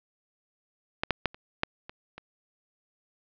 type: clicks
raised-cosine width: 0.3 ms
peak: -10 / -7 / -8 / -29 / -8 / -24 / -25 dBFS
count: 7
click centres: 1.035 / 1.107 / 1.257 / 1.345 / 1.634 / 1.895 / 2.18 s
effects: low-pass 4000 Hz 12 dB/octave